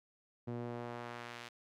sawtooth tone with band-pass filter sweep, 119.5 Hz, A#2, 43 cents sharp, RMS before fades -44 dBFS, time 0.47-1.49 s, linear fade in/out 10 ms, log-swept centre 280 to 3000 Hz, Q 0.75, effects none

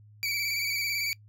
25% pulse tone with vibrato, 2292 Hz, D7, 43 cents flat, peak -24 dBFS, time 0.23-1.13 s, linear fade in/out 0 ms, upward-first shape square, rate 18 Hz, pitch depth 36 cents each way, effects noise-tail reverb RT60 0.1 s tail -24 dB re dry + added 105 Hz sine -51 dBFS peak until 1.28 s

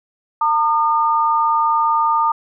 sine tone pair together, 908.7 / 1214 Hz, A#5 / D#6, -44 / -43 cents, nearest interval perfect fourth, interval 501 cents, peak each -16 dBFS, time 0.41-2.32 s, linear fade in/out 5 ms, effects none

